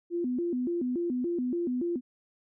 sine tone with vibrato, 293.7 Hz, D4, in tune, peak -27 dBFS, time 0.1-2.01 s, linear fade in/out 50 ms, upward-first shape square, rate 3.5 Hz, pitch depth 280 cents each way, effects none

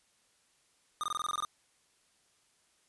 square tone bursts, 1222 Hz, D#6, 32 cents flat, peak -32 dBFS, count 10, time 1.01-1.449 s, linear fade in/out 0 ms, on 25 ms, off 21 ms, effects white hiss -70 dBFS RMS until 2.88 s + resampled to 24000 Hz

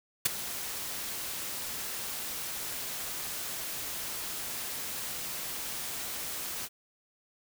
white noise with ADSR envelope, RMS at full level -23 dBFS, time 0.25-6.69 s, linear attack 9 ms, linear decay 16 ms, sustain -14 dB, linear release 48 ms, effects none

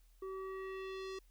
square tone with low-pass filter sweep, 381.8 Hz, G4, 46 cents flat, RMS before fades -44 dBFS, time 0.22-1.19 s, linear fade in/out 5 ms, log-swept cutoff 900 to 5700 Hz, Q 1.6, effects added 41 Hz sine -62 dBFS peak until 1.3 s + white hiss -75 dBFS RMS until 1.3 s

